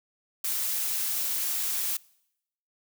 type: noise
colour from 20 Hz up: blue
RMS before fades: -29 dBFS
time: 0.44-1.97 s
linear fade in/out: 5 ms
effects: noise-tail reverb RT60 0.8 s tail -24 dB re dry